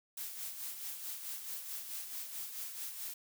blue noise with tremolo, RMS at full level -41 dBFS, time 0.17-3.14 s, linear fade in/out 5 ms, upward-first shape sine, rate 4.6 Hz, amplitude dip 50%, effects none

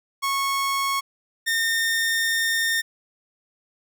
sawtooth tone pair in turn, 1100 / 1823.4 Hz, C#6 / A#6, -14 / -39 cents, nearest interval major sixth, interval 875 cents, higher second, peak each -18 / -17 dBFS, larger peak second, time 0.22-1.01 / 1.46-2.82 s, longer second, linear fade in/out 20 ms, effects none

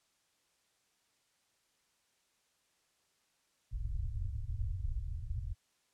pink low-pass noise, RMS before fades -37 dBFS, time 3.71-5.55 s, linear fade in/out 50 ms, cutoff 120 Hz, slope 96 dB/octave, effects white hiss -75 dBFS RMS until 5.93 s + low-pass 9000 Hz 12 dB/octave

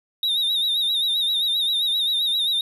triangle tone with vibrato, 3739 Hz, A#7, 4 cents sharp, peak -18 dBFS, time 0.23-2.61 s, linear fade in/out 2 ms, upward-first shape sine, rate 7.6 Hz, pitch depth 77 cents each way, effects none

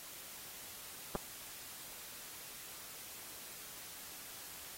clicks, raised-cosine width 1 ms, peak -23 dBFS, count 2, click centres 1.152 / 1.157 s, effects white hiss -50 dBFS RMS until 4.77 s + AAC 48 kbps

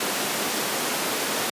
pink high-pass noise, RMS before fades -26 dBFS, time 0-1.5 s, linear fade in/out 5 ms, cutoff 230 Hz, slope 12 dB/octave, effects high-pass 150 Hz 12 dB/octave + resampled to 32000 Hz

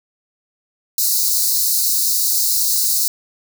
white high-pass noise, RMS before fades -17 dBFS, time 0.98-3.08 s, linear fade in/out 2 ms, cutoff 4000 Hz, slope 96 dB/octave, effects none

